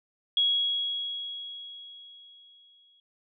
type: tone with exponential decay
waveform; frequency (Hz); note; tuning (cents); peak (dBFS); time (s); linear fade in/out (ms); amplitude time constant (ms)
sine; 3322; G#7; 0; -20; 0.37-3; 2; 570
effects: none